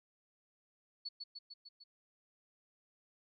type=tone with echo; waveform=sine; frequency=4425 Hz; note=C#8; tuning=4 cents flat; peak=-39 dBFS; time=1.05-1.09 s; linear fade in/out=10 ms; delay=150 ms; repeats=5; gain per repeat=-3 dB; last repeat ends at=1.84 s; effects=none